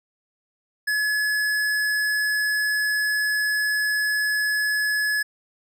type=tone with hard clipping; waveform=sine; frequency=1702 Hz; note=G#6; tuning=42 cents sharp; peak=-22 dBFS; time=0.87-5.23 s; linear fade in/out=10 ms; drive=15 dB; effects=none